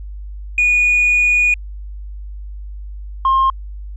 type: tone pair in turn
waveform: sine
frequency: 2456 / 1064.7 Hz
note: D#7 / C6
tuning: -23 / +30 cents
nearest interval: octave + major second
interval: 1447 cents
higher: first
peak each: -9 dBFS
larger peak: neither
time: 0.58-1.54 / 3.25-3.5 s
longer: first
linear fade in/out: 2 ms
effects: tanh soft clip ceiling -8 dBFS + added 50 Hz sine -27 dBFS peak until 3.96 s